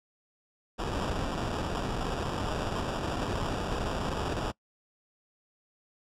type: noise with sample-and-hold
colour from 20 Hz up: pink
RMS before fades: -32 dBFS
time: 0.78-4.52 s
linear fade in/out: 20 ms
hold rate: 2100 Hz
effects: noise-tail reverb RT60 0.1 s tail -23 dB re dry + low-pass 7000 Hz 12 dB/octave